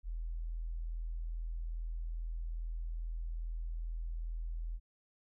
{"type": "tone", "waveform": "sine", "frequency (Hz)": 41.2, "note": "E1", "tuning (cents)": 0, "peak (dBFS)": -36, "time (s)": [0.03, 4.8], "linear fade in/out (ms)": 50, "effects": []}